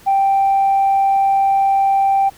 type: tone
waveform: sine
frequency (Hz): 784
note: G5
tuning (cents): 0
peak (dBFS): -10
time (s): 0.06-2.3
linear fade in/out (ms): 20
effects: tanh soft clip ceiling -8 dBFS + pink hiss -45 dBFS RMS until 2.37 s